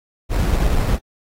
brown noise with sample-and-hold, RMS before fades -17 dBFS, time 0.29-0.99 s, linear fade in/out 50 ms, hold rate 3150 Hz, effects AAC 48 kbps

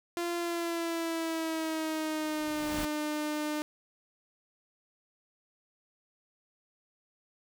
sawtooth tone with pitch glide, 344.5 to 301.6 Hz, F4 to D4, -24 to +46 cents, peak -27 dBFS, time 0.17-3.62 s, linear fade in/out 0 ms, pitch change -230 cents, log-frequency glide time 0.37-2.65 s
pink noise with exponential growth, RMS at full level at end -35 dBFS, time 2.02-2.85 s, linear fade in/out 0 ms, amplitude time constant 180 ms
effects none

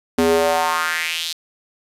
square tone with high-pass filter sweep, 82.41 Hz, E2, in tune, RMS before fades -19 dBFS, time 0.18-1.33 s, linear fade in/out 5 ms, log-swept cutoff 290 to 4200 Hz, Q 3.2, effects resampled to 32000 Hz + 7-bit

